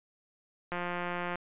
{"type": "click train", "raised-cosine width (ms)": 0.5, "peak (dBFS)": -20, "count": 113, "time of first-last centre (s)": [0.72, 1.356], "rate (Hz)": 176, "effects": ["resampled to 8000 Hz"]}